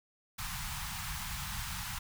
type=band-stop noise; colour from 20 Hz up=pink; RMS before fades=-39 dBFS; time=0.38-1.99 s; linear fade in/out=10 ms; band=190 to 810 Hz; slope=48 dB/octave; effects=none